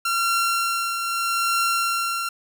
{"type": "tone with tremolo", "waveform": "sawtooth", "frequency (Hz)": 1369, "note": "F6", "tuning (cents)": -35, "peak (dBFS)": -15, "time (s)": [0.05, 2.29], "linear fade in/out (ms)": 5, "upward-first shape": "triangle", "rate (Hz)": 0.8, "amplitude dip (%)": 50, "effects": []}